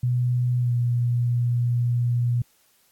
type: tone with pitch glide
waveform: sine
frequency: 123.47 to 120.72 Hz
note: B2 to B2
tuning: 0 to -39 cents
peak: -19 dBFS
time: 0.03-2.42 s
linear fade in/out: 5 ms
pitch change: -39 cents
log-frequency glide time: 0.59-0.72 s
effects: white hiss -62 dBFS RMS until 2.91 s + AAC 64 kbps